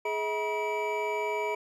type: tone cluster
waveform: triangle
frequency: 421.6 / 642 / 964 / 2308 Hz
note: G#4 / E5 / B5 / D7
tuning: +26 / -46 / -42 / -31 cents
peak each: -30 / -34 / -31 / -34 dBFS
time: 0.05-1.55 s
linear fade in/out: 5 ms
effects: none